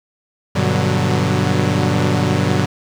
sawtooth chord, G major seventh, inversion none, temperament equal with one note detuned, 98 / 121.91 / 146.83 / 185 Hz, G2 / B2 / D3 / F#3, 0 / -22 / 0 / 0 cents, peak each -16 dBFS, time 0.55-2.66 s, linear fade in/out 10 ms, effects low-pass 7000 Hz 12 dB/octave + 8-bit

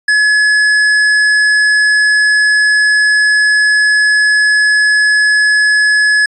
triangle tone with tanh clipping, 1700 Hz, G#6, 40 cents sharp, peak -9 dBFS, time 0.08-6.26 s, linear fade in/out 5 ms, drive 16 dB, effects resampled to 24000 Hz

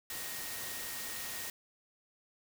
sine tone in noise, 1867 Hz, A#6, 2 cents sharp, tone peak -49 dBFS, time 0.1-1.5 s, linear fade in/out 2 ms, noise white, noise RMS -41 dBFS, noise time 0.1-1.5 s, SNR -11 dB, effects none

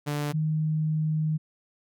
sawtooth / sine tone pair in turn, 146.83 / 155.56 Hz, D3 / D#3, 0 / 0 cents, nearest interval minor second, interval 100 cents, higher second, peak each -23 dBFS, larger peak neither, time 0.06-0.33 / 0.33-1.38 s, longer second, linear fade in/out 20 ms, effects none

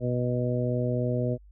harmonic tone, 123.47 Hz, B2, in tune, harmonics 1 / 2 / 3 / 4 / 5, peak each -27 / -31 / -34 / -32 / -33 dBFS, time 0-1.38 s, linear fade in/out 50 ms, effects added 50 Hz sine -49 dBFS peak until 1.51 s

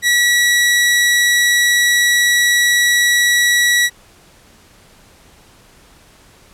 sawtooth tone, 1934 Hz, B6, 37 cents flat, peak -7 dBFS, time 0.02-3.9 s, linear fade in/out 50 ms, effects pink hiss -47 dBFS RMS until 6.53 s + low-pass 12000 Hz 12 dB/octave

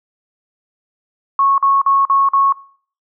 sine tone bursts, 1100 Hz, C#6, 14 cents flat, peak -10 dBFS, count 5, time 1.39-2.524 s, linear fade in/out 2 ms, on 190 ms, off 46 ms, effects noise-tail reverb RT60 0.5 s tail -21 dB re dry

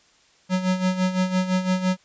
square tone with tremolo, 185 Hz, F#3, in tune, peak -18 dBFS, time 0.49-1.97 s, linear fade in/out 50 ms, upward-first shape sine, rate 5.9 Hz, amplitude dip 70%, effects white hiss -58 dBFS RMS until 2.04 s + resampled to 16000 Hz

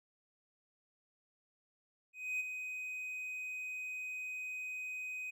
triangle tone with ADSR envelope, 2508 Hz, D#7, 13 cents sharp, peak -31 dBFS, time 2.13-5.31 s, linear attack 270 ms, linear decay 19 ms, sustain -7 dB, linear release 15 ms, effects none

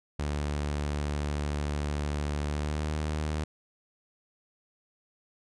sawtooth tone with pitch glide, 73.42 to 76.36 Hz, D2 to D#2, 0 to -32 cents, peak -25 dBFS, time 0.19-3.44 s, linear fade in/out 5 ms, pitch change +68 cents, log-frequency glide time 2.45-2.89 s, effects resampled to 22050 Hz

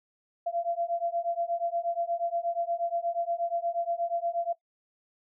sine beating tone pair, 680 / 688.4 Hz, F5 / F5, -46 / -25 cents, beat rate 8.4 Hz, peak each -31 dBFS, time 0.46-4.53 s, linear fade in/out 10 ms, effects noise-tail reverb RT60 0.1 s tail -17 dB re dry

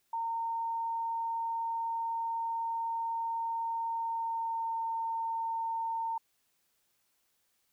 sine tone with pitch glide, 916 to 909.7 Hz, A#5 to A#5, -31 to -43 cents, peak -31 dBFS, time 0.13-6.18 s, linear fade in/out 5 ms, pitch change -12 cents, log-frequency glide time 3.95-4.81 s, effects white hiss -75 dBFS RMS until 7.72 s

